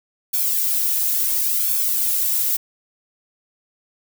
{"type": "noise with flanger", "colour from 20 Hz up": "violet", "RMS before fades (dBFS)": -20, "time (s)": [0.33, 2.57], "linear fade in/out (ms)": 10, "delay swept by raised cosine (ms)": [1, 2.6], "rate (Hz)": 0.72, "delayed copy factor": -0.85, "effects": []}